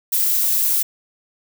violet noise, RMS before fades -18 dBFS, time 0.12-0.83 s, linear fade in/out 10 ms, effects none

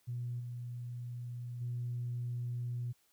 sine tone with level steps, 121.3 Hz, B2, 31 cents flat, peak -35 / -39 / -34 dBFS, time 0.07-2.93 s, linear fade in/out 20 ms, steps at 0.39 / 1.6 s, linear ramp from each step 20 ms, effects tanh soft clip ceiling -30 dBFS + white hiss -72 dBFS RMS until 3.12 s

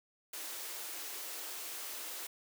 white high-pass noise, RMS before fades -43 dBFS, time 0.33-2.27 s, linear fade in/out 5 ms, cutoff 280 Hz, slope 96 dB/octave, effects none

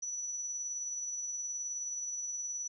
sine tone with tremolo, 5920 Hz, F#8, in tune, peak -34 dBFS, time 0.02-2.68 s, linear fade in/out 10 ms, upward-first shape triangle, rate 19 Hz, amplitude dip 35%, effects none

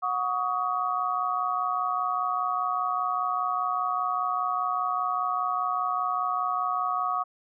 sine tone cluster, 729 / 1127 / 1252 Hz, F#5 / C#6 / D#6, -26 / +28 / +10 cents, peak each -31 / -28 / -29 dBFS, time 0.02-7.24 s, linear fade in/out 20 ms, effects none

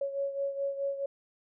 sine beating tone pair, 554.4 / 559.1 Hz, C#5 / C#5, 0 / +15 cents, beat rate 4.7 Hz, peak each -31 / -37 dBFS, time 0.01-1.06 s, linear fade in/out 5 ms, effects none

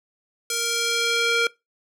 square tone with band-pass filter sweep, 466.2 Hz, A#4, in tune, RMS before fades -23 dBFS, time 0.5-1.47 s, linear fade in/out 2 ms, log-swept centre 7400 to 2400 Hz, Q 0.87, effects noise-tail reverb RT60 0.2 s tail -21 dB re dry

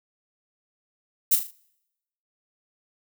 violet noise with echo, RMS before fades -18 dBFS, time 1.31-1.36 s, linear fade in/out 10 ms, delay 38 ms, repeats 4, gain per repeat -7 dB, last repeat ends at 1.512 s, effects noise-tail reverb RT60 0.9 s tail -26 dB re dry

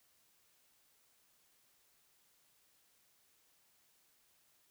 silence, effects white hiss -72 dBFS RMS until 4.7 s

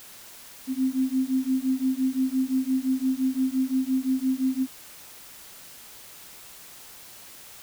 sine beating tone pair, 258.5 / 264.3 Hz, C4 / C4, -21 / +18 cents, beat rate 5.8 Hz, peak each -25 dBFS, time 0.67-4.67 s, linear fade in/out 50 ms, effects white hiss -46 dBFS RMS until 7.62 s

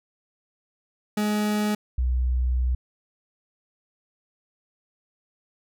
40% pulse / sine tone pair in turn, 210.1 / 62.46 Hz, G#3 / B1, +20 / +20 cents, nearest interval octave + major sixth, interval 2100 cents, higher first, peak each -21 / -20 dBFS, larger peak second, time 1.17-1.75 / 1.98-2.75 s, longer second, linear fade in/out 5 ms, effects none

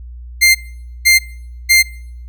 sawtooth tone bursts, 2099 Hz, C7, 5 cents sharp, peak -3 dBFS, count 3, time 0.41-1.83 s, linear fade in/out 20 ms, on 140 ms, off 500 ms, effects noise-tail reverb RT60 0.7 s tail -23 dB re dry + added 60 Hz sine -29 dBFS peak until 2.28 s

